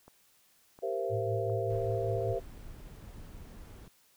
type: click train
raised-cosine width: 1 ms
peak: -38 dBFS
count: 4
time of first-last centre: 0.08-2.208 s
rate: 1.41 Hz
type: chord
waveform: sine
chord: C dominant seventh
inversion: second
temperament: equal with one note detuned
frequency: 392 / 466.2 / 523.3 / 674.3 Hz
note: G4 / Bb4 / C5 / E5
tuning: 0 / 0 / 0 / +39 cents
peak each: -36 dBFS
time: 0.82-2.4 s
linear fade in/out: 20 ms
type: tone with tremolo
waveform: sine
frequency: 108.9 Hz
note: A2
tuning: 17 cents flat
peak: -31 dBFS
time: 1.09-2.36 s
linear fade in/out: 50 ms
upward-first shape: sine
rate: 5.1 Hz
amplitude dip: 50%
type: noise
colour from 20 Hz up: brown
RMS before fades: -47 dBFS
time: 1.7-3.88 s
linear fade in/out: 2 ms
effects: white hiss -66 dBFS RMS until 4.16 s